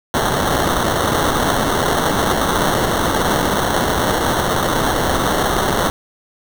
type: noise with sample-and-hold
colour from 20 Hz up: violet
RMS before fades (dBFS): -17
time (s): 0.14-5.9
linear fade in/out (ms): 0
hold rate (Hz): 2450
effects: none